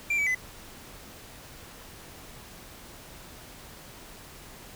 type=tone with pitch steps; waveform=triangle; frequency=2363 / 2286 / 2016 Hz; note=D7 / D7 / B6; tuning=+10 / -47 / +35 cents; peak=-22 dBFS; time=0.1-0.349 s; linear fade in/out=5 ms; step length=83 ms; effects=pink hiss -47 dBFS RMS until 4.75 s